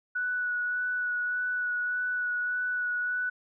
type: tone with vibrato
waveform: sine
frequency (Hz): 1475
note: F#6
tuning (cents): -6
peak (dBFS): -27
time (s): 0.15-3.3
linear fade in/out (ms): 10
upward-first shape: sine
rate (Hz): 1.7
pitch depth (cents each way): 14
effects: none